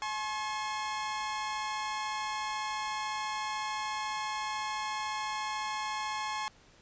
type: tone pair together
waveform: sawtooth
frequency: 854 / 1076 Hz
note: G#5 / C6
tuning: +48 / +48 cents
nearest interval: major third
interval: 400 cents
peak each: -32 / -32 dBFS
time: 0.02-6.48 s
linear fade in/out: 0 ms
effects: pink hiss -60 dBFS RMS until 6.81 s + resampled to 16000 Hz